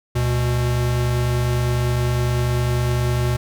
square tone pair together, 72 / 121.93 Hz, D2 / B2, -34 / -22 cents, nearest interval major sixth, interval 912 cents, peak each -25 / -19 dBFS, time 0.15-3.37 s, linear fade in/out 10 ms, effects none

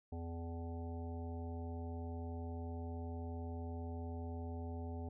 harmonic tone with a mistuned harmonic, 83.9 Hz, E2, 31 cents sharp, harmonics 1 / 3 / 5 / 7 / 9 / 10, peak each -42 / -48 / -52 / -56 / -54 / -61 dBFS, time 0.12-5.09 s, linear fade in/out 5 ms, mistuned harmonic 10, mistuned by +55 cents, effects none

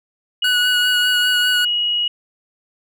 sine tone, 2900 Hz, F#7, 35 cents flat, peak -16 dBFS, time 0.42-2.08 s, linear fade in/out 5 ms
square tone with vibrato, 1480 Hz, F#6, in tune, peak -18 dBFS, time 0.44-1.65 s, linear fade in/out 5 ms, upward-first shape sine, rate 5 Hz, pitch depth 23 cents each way
effects none

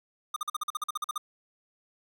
square tone bursts, 1219 Hz, D#6, 36 cents flat, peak -29 dBFS, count 13, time 0.34-1.179 s, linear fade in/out 5 ms, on 23 ms, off 45 ms, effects none

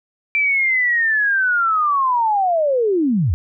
sine linear sweep, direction down, 2348 to 67.9 Hz, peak -14 dBFS, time 0.35-3.34 s, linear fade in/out 0 ms, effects none

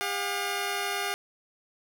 10% pulse tone pair together, 401.9 / 716.1 Hz, G4 / F5, +43 / +43 cents, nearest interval minor seventh, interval 1000 cents, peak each -23 dBFS, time 0.01-1.14 s, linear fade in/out 0 ms, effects none

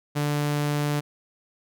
sawtooth tone, 146.83 Hz, D3, in tune, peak -19 dBFS, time 0.15-1.01 s, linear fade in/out 20 ms, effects none

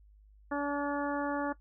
harmonic tone, 286.8 Hz, D4, 41 cents flat, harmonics 1 / 2 / 3 / 4 / 5 / 6, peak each -33 / -36 / -38 / -39 / -40 / -41 dBFS, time 0.51-1.53 s, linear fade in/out 10 ms, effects noise-tail reverb RT60 0.1 s tail -18 dB re dry + added 51 Hz sine -56 dBFS peak until 1.6 s

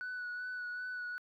sine tone with vibrato, 1480 Hz, F#6, in tune, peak -36 dBFS, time 0.01-1.18 s, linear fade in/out 0 ms, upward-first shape sine, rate 2.6 Hz, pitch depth 21 cents each way, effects tanh soft clip ceiling -36 dBFS + 13-bit

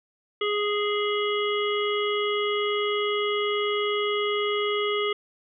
harmonic tone, 415.3 Hz, G#4, in tune, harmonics 1 / 3 / 5 / 7 / 8, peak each -25 / -30 / -32 / -33 / -34 dBFS, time 0.41-5.13 s, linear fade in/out 5 ms, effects none

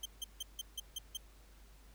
sawtooth tone bursts, 3136 Hz, G7, in tune, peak -35 dBFS, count 7, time 0.03-1.172 s, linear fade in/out 5 ms, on 26 ms, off 160 ms, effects added 50 Hz sine -57 dBFS peak until 1.94 s + pink hiss -65 dBFS RMS until 1.94 s

